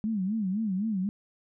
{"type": "tone with vibrato", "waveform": "sine", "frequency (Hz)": 203.6, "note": "G#3", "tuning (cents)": -34, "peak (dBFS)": -26, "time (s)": [0.04, 1.09], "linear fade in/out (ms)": 0, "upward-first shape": "sine", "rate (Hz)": 3.9, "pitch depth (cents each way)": 180, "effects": []}